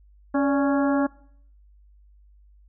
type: harmonic tone with a mistuned harmonic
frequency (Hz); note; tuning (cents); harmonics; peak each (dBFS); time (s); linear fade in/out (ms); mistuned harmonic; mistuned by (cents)
277.4; C#4; +1; 1 / 2 / 3 / 4 / 5 / 6; -20 / -26 / -30 / -32 / -34 / -36; 0.34-1.07; 10; 2; +71
effects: noise-tail reverb RT60 0.6 s tail -21 dB re dry + added 50 Hz sine -51 dBFS peak until 2.68 s